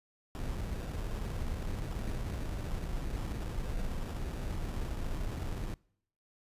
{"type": "noise with sample-and-hold", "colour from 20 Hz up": "brown", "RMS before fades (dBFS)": -36, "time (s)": [0.35, 5.74], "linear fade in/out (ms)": 0, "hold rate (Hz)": 2100, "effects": ["noise-tail reverb RT60 0.7 s tail -25 dB re dry", "resampled to 32000 Hz"]}